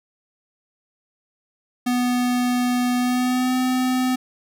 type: tone with pitch glide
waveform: square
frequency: 246.9 to 254.9 Hz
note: B3 to C4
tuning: 0 to -45 cents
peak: -19 dBFS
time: 1.86-4.16 s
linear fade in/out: 10 ms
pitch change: +55 cents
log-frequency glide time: 2.98-3.55 s
effects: none